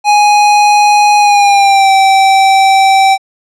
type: tone with pitch glide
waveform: square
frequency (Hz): 830.6 to 775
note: G#5 to G5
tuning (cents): 0 to -20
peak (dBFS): -5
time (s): 0.04-3.18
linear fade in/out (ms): 50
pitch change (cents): -120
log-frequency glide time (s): 1.18-1.91
effects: low-pass 7000 Hz 12 dB/octave